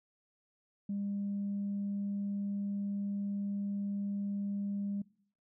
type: tone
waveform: sine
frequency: 201 Hz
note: G3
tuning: 44 cents sharp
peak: -32 dBFS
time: 0.89-5.02 s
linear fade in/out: 5 ms
effects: noise-tail reverb RT60 0.6 s tail -23 dB re dry + tanh soft clip ceiling -29 dBFS